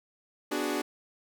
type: chord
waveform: sawtooth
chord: G# half-diminished seventh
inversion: first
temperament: equal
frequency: 246.9 / 293.7 / 370 / 415.3 Hz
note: B3 / D4 / F#4 / G#4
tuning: 0 / 0 / 0 / 0 cents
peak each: -33 / -28 / -30 / -32 dBFS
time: 0.51-0.82 s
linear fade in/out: 10 ms
effects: none